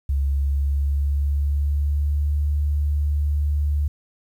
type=tone with pitch glide; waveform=sine; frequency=69.3 to 73.25 Hz; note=C#2 to D2; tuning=0 to -4 cents; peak=-18 dBFS; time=0.09-3.88 s; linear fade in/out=5 ms; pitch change=+96 cents; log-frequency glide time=0.21-2.33 s; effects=9-bit